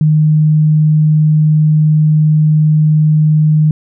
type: tone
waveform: sine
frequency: 153.8 Hz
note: D#3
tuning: 20 cents flat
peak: -6 dBFS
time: 0.01-3.71 s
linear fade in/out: 2 ms
effects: none